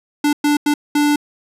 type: tone bursts at uneven times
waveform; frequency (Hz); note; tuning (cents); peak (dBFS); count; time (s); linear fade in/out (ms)
square; 293.7; D4; 0; -13; 4; 0.24-0.33 / 0.44-0.57 / 0.66-0.74 / 0.95-1.16; 5
effects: resampled to 32000 Hz